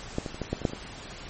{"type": "clicks", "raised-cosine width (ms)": 2, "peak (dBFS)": [-13, -19, -26, -17, -13, -23, -9, -27, -21], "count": 9, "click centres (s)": [0.184, 0.262, 0.345, 0.417, 0.53, 0.617, 0.652, 0.697, 0.734], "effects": ["pink hiss -42 dBFS RMS until 1.29 s", "MP3 32 kbps"]}